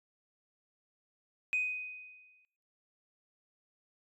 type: tone with exponential decay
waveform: sine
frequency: 2500 Hz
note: D#7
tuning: 8 cents sharp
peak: -26 dBFS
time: 1.53-2.45 s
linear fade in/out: 0 ms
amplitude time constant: 200 ms
effects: noise-tail reverb RT60 1.0 s tail -22 dB re dry + tanh soft clip ceiling -24 dBFS